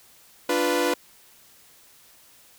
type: chord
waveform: sawtooth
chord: B diminished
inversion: first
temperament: equal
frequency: 293.7 / 349.2 / 493.9 Hz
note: D4 / F4 / B4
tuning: 0 / 0 / 0 cents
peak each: -23 / -22 / -20 dBFS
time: 0.49-0.94 s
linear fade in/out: 5 ms
effects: white hiss -54 dBFS RMS until 2.58 s